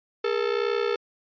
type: ring-modulated tone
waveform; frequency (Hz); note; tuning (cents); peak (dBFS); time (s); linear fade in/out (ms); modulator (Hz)
45% pulse; 440; A4; 0; -20; 0.24-0.96; 5; 30.9
effects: resampled to 11025 Hz